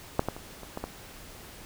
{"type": "clicks", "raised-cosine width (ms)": 1, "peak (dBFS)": [-8, -14, -25, -29, -19, -18], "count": 6, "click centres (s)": [0.194, 0.286, 0.365, 0.633, 0.774, 0.84], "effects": ["pink hiss -47 dBFS RMS until 1.65 s"]}